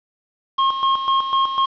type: tone with tremolo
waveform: square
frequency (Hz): 1076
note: C6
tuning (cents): +48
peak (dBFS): -15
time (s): 0.58-1.66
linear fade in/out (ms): 10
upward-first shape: square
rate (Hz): 4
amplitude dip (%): 60
effects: resampled to 11025 Hz + 7-bit